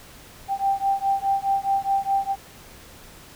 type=beating tone pair; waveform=sine; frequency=784 / 788.8 Hz; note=G5 / G5; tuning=0 / +11 cents; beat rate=4.8 Hz; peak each=-23 dBFS; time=0.48-2.36 s; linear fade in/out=50 ms; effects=pink hiss -46 dBFS RMS until 3.35 s